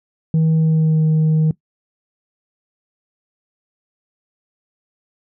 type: tone with pitch glide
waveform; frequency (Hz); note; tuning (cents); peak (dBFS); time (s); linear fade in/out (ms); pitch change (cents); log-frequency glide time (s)
sine; 160 to 156.8; D#3 to D#3; +49 to +14; -9; 0.34-1.51; 2; -35; 0.55-1.03
effects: noise-tail reverb RT60 0.1 s tail -20 dB re dry + tanh soft clip ceiling -11 dBFS